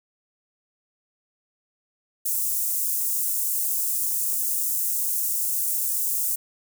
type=high-pass noise; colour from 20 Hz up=white; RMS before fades=-25 dBFS; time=2.25-6.36 s; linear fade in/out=10 ms; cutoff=7500 Hz; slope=24 dB/octave; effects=none